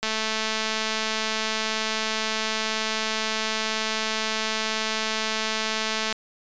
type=click train; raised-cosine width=0.2 ms; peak=-9 dBFS; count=1336; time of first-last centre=0.03-6.126 s; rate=219 Hz; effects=resampled to 16000 Hz